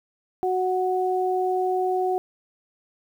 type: tone pair together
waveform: sine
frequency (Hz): 370 / 738.9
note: F#4 / F#5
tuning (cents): 0 / -3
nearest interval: octave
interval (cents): 1197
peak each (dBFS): -23 / -24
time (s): 0.43-2.18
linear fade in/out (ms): 0
effects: 9-bit